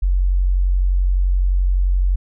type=tone; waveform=sine; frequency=45.82 Hz; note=F#1; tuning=16 cents flat; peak=-13 dBFS; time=0.02-2.16 s; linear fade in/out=10 ms; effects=none